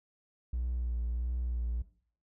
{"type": "tone with vibrato", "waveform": "triangle", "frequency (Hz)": 60, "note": "B1", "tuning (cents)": -49, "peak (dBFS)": -28, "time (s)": [0.53, 1.82], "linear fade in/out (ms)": 5, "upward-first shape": "sine", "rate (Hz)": 1.5, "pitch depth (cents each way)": 39, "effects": ["noise-tail reverb RT60 0.5 s tail -18 dB re dry", "tanh soft clip ceiling -25 dBFS"]}